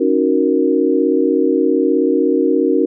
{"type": "chord", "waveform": "sine", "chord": "D# minor seventh", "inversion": "third", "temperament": "equal with one note detuned", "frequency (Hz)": [274.5, 311.1, 370, 466.2], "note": ["C#4", "D#4", "F#4", "A#4"], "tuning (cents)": [-17, 0, 0, 0], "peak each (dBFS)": -17, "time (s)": [0, 2.86], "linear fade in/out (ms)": 10, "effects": []}